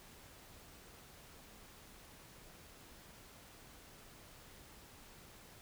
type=silence; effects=pink hiss -58 dBFS RMS until 5.61 s